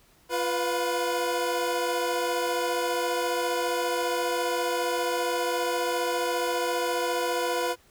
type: tone cluster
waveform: 25% pulse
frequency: 348.1 / 494.9 / 711 Hz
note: F4 / B4 / F5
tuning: -6 / +4 / +31 cents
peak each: -28 / -23 / -31 dBFS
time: 0.29-7.76 s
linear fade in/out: 50 ms
effects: pink hiss -60 dBFS RMS until 7.9 s